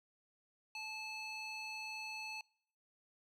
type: tone with band-pass filter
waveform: square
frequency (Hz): 869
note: A5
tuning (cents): -22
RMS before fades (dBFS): -45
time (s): 0.75-2.41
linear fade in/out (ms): 2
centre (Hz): 3300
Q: 2.8
effects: noise-tail reverb RT60 0.6 s tail -24 dB re dry